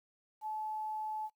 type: tone with quantisation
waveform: sine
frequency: 863 Hz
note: A5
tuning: 34 cents flat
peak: -36 dBFS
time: 0.41-1.3 s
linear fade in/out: 50 ms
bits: 11
effects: noise-tail reverb RT60 0.1 s tail -20 dB re dry